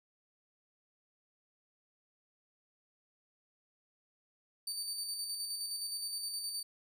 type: tone with tremolo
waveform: 25% pulse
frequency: 4595 Hz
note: D8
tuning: 39 cents flat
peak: -31 dBFS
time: 4.67-6.63 s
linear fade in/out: 5 ms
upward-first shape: square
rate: 9.6 Hz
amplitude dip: 35%
effects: none